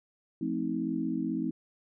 sine chord, F dominant seventh, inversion none, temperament equal with one note detuned, 174.61 / 220 / 261.6 / 317.8 Hz, F3 / A3 / C4 / Eb4, 0 / 0 / 0 / +37 cents, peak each -37 / -35 / -33 / -33 dBFS, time 0.41-1.51 s, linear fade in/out 5 ms, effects none

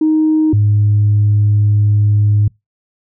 sine tone pair in turn, 312 / 104.12 Hz, D#4 / G#2, +5 / +5 cents, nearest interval octave + perfect fifth, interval 1900 cents, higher first, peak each -8 / -7 dBFS, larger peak second, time 0.01-0.53 / 0.53-2.48 s, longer second, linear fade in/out 5 ms, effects noise-tail reverb RT60 0.2 s tail -26 dB re dry + tanh soft clip ceiling -5 dBFS

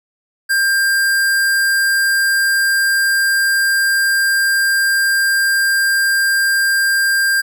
square tone, 1594 Hz, G6, 28 cents sharp, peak -13 dBFS, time 0.49-7.42 s, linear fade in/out 20 ms, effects none

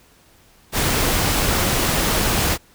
pink noise, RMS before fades -19 dBFS, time 0.72-2.58 s, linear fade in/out 50 ms, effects pink hiss -53 dBFS RMS until 2.74 s

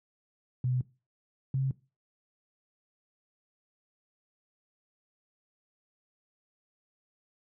sine tone pair in turn, 126.3 / 133.81 Hz, B2 / C3, +39 / +39 cents, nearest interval minor second, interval 100 cents, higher second, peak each -25 dBFS, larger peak neither, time 0.64-0.81 / 1.54-1.71 s, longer neither, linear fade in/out 2 ms, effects noise-tail reverb RT60 0.3 s tail -20 dB re dry + high-pass 80 Hz 12 dB/octave

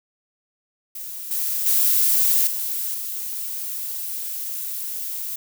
violet noise with level steps, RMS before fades -33 / -24 / -18 / -26 / -29 dBFS, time 0.95-5.36 s, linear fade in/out 5 ms, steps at 1.31 / 1.66 / 2.47 / 2.94 s, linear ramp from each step 2 ms, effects none

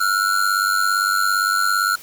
square ring-modulated tone, 1398 Hz, F6, 1 cent sharp, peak -14 dBFS, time 0-1.96 s, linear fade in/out 10 ms, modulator 48.8 Hz, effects white hiss -41 dBFS RMS until 2.02 s

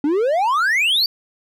triangle exponential sweep, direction up, 277.2 to 4733 Hz, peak -13 dBFS, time 0.04-1.06 s, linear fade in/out 2 ms, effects none

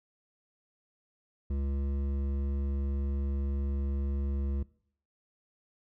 sine tone with hard clipping, 69.3 Hz, C#2, in tune, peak -31 dBFS, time 1.5-4.63 s, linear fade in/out 5 ms, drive 11 dB, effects noise-tail reverb RT60 0.6 s tail -21 dB re dry

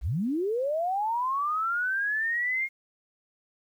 sine linear sweep, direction up, 41.46 to 2151 Hz, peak -25 dBFS, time 0.01-2.69 s, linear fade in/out 50 ms, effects 10-bit

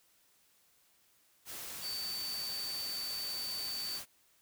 sine tone in noise, 4560 Hz, C#8, 48 cents sharp, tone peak -37 dBFS, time 1.81-4.01 s, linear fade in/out 50 ms, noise white, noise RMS -44 dBFS, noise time 1.45-4.06 s, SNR +4 dB, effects white hiss -69 dBFS RMS until 4.41 s

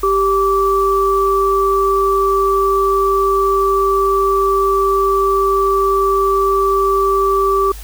sine tone pair together, 392 / 1159.8 Hz, G4 / D6, 0 / -22 cents, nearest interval octave + perfect fifth, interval 1878 cents, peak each -14 dBFS, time 0.03-7.72 s, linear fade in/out 5 ms, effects added 50 Hz sine -29 dBFS peak until 7.83 s + white hiss -38 dBFS RMS until 7.83 s

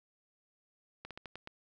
slowing click train, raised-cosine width 0.3 ms, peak -28 dBFS, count 6, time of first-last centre 1.05-1.474 s, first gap 57 ms, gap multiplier 1.2, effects none

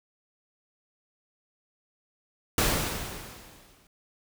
pink noise with exponential decay, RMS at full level -22 dBFS, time 2.58-3.87 s, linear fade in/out 2 ms, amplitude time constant 280 ms, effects none

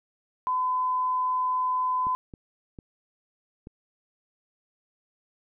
sine tone, 1013 Hz, B5, 44 cents sharp, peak -23 dBFS, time 0.47-2.15 s, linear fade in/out 0 ms
clicks, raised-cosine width 3 ms, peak -28 dBFS, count 4, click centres 2.069 / 2.338 / 2.788 / 3.671 s
effects none

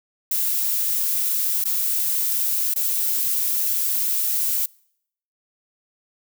violet noise with dropouts, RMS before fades -22 dBFS, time 0.31-4.66 s, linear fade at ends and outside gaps 5 ms, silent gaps 1.641-1.653 / 2.74-2.759 s, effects noise-tail reverb RT60 0.7 s tail -26 dB re dry

